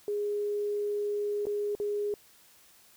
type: tone with dropouts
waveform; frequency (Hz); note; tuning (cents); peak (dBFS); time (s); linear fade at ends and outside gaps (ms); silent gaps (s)
sine; 413; G#4; -10; -28; 0.08-2.14; 1; 1.455-1.468 / 1.751-1.8
effects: white hiss -59 dBFS RMS until 2.96 s